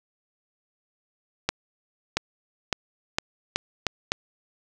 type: accelerating click train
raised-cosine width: 0.2 ms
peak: -5 dBFS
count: 7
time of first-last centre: 1.49-4.119 s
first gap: 680 ms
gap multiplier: 0.82
effects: none